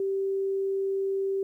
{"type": "tone", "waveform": "sine", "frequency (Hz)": 389.3, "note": "G4", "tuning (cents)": -12, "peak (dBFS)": -25, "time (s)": [0, 1.43], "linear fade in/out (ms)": 2, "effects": ["11-bit"]}